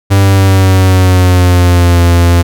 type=tone with pitch glide; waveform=45% pulse; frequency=98 to 86.31 Hz; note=G2 to F2; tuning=0 to -20 cents; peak=-4 dBFS; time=0.1-2.43 s; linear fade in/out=20 ms; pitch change=-220 cents; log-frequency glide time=0.21-2.02 s; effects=none